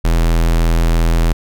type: tone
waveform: square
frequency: 41.5 Hz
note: E1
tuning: 12 cents sharp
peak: -11 dBFS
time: 0.04-1.33 s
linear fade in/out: 10 ms
effects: none